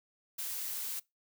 blue noise, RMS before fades -38 dBFS, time 0.38-1 s, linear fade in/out 10 ms, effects noise-tail reverb RT60 0.2 s tail -23 dB re dry

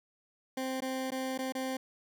20% pulse tone with dropouts, 261.6 Hz, C4, in tune, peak -28 dBFS, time 0.57-1.77 s, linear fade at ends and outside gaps 5 ms, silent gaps 0.805-0.82 / 1.106-1.118 / 1.378-1.388 / 1.523-1.55 s, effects none

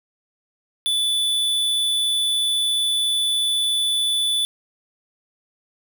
square tone pair in turn, 3477 / 3477 Hz, A7 / A7, -21 / -21 cents, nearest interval unison, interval 0 cents, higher neither, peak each -19 dBFS, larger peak neither, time 0.86-3.64 / 3.64-4.45 s, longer first, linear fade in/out 0 ms, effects none

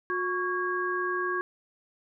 sine tone cluster, 360.8 / 1116 / 1636 Hz, F#4 / C#6 / G#6, -44 / +11 / -26 cents, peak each -31 dBFS, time 0.1-1.41 s, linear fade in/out 0 ms, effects none

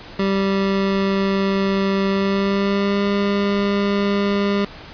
25% pulse tone with pitch glide, 195.3 to 201.1 Hz, G3 to G3, -6 to +44 cents, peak -13 dBFS, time 0.19-4.65 s, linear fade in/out 5 ms, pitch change +50 cents, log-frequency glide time 2.1-3.05 s, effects pink hiss -38 dBFS RMS until 4.93 s + resampled to 11025 Hz

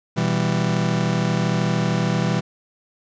40% pulse chord, E minor, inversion second, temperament just, 123.61 / 164.81 / 197.78 Hz, B2 / E3 / G3, +2 / 0 / +16 cents, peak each -23 / -21 / -23 dBFS, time 0.16-2.41 s, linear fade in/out 20 ms, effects resampled to 16000 Hz + 9-bit

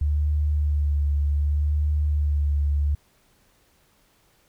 sine tone with vibrato, 73.42 Hz, D2, in tune, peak -19 dBFS, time 0.01-2.95 s, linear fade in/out 5 ms, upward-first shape sine, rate 0.66 Hz, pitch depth 28 cents each way, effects pink hiss -62 dBFS RMS until 4.48 s

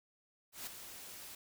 white noise with ADSR envelope, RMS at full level -42 dBFS, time 0.52-1.35 s, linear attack 150 ms, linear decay 3 ms, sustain -8 dB, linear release 3 ms, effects none

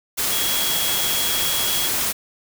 sine tone in noise, 3322 Hz, G#7, in tune, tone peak -25 dBFS, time 0.31-1.89 s, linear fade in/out 20 ms, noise white, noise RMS -22 dBFS, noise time 0.17-2.13 s, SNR -6 dB, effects none

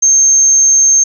sine tone, 6370 Hz, G8, 27 cents sharp, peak -5 dBFS, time 0.02-1.04 s, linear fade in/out 10 ms, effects none

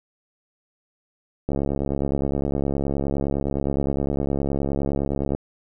click train, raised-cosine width 2 ms, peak -11 dBFS, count 270, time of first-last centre 1.49-5.349 s, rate 69.7 Hz, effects none

